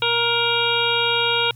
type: harmonic tone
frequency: 470 Hz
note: A#4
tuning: 14 cents sharp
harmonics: 1 / 2 / 3 / 5 / 6 / 7 / 8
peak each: -25 / -25 / -25 / -25 / -25 / -25 / -25 dBFS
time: 0.02-1.51 s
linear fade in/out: 2 ms
effects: added 120 Hz sine -40 dBFS peak until 1.55 s + white hiss -56 dBFS RMS until 1.55 s